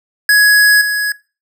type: tone with level steps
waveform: square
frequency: 1674 Hz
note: G#6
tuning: 13 cents sharp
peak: -7 / -15 dBFS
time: 0.29-1.12 s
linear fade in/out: 2 ms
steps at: 0.81 s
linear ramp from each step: 5 ms
effects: noise-tail reverb RT60 0.3 s tail -19 dB re dry